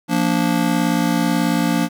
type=chord; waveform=square; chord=Bb major; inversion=second; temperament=just; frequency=174.81 / 233.1 / 291.4 Hz; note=F3 / Bb3 / D4; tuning=+2 / 0 / -13 cents; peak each=-21 dBFS; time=0.08-1.89 s; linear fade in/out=50 ms; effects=9-bit